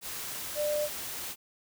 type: tone in noise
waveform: sine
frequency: 595 Hz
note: D5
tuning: 22 cents sharp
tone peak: -27 dBFS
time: 0.55-0.89 s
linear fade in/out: 50 ms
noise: white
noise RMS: -38 dBFS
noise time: 0.01-1.36 s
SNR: +8 dB
effects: none